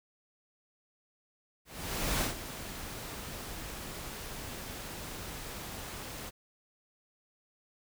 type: noise with ADSR envelope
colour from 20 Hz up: pink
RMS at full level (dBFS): -30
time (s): 1.65-6.31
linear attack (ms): 560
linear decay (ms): 130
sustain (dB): -12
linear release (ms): 29
effects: none

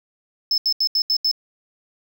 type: tone bursts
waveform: triangle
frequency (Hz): 5240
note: E8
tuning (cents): -11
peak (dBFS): -15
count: 6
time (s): 0.51-1.314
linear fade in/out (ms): 2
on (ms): 69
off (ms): 78
effects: none

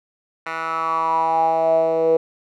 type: tone with band-pass filter sweep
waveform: 10% pulse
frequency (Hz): 162.8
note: E3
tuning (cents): -21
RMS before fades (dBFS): -19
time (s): 0.46-2.17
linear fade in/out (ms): 5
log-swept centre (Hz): 1600 to 480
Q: 7.5
effects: none

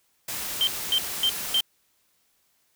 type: noise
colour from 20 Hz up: white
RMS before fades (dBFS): -32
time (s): 0.28-1.61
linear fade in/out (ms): 5
type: tone bursts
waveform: sine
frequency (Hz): 3136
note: G7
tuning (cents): 0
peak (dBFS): -19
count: 4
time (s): 0.61-1.604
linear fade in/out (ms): 0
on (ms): 61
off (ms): 250
effects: white hiss -68 dBFS RMS until 2.75 s

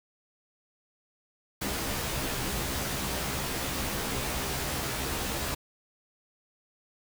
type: noise with comb filter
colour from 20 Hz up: pink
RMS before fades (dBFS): -32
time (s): 1.61-5.55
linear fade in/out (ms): 10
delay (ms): 15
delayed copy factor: +0.75
effects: none

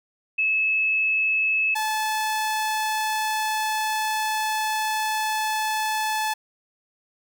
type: tone pair in turn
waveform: sine / sawtooth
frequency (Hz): 2596 / 866.3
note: E7 / A5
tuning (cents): -27 / -27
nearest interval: octave + perfect fifth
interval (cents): 1900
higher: first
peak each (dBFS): -19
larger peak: neither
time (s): 0.38-1.75 / 1.75-6.34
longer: second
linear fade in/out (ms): 10
effects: none

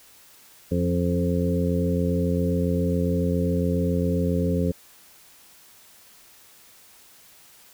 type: harmonic tone with a mistuned harmonic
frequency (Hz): 87.31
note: F2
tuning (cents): 0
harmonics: 1 / 2 / 3 / 4 / 5 / 6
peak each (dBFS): -26 / -24 / -28 / -37 / -29 / -30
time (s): 0.71-4.72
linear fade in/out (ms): 10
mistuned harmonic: 3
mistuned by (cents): +20
effects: white hiss -52 dBFS RMS until 7.73 s

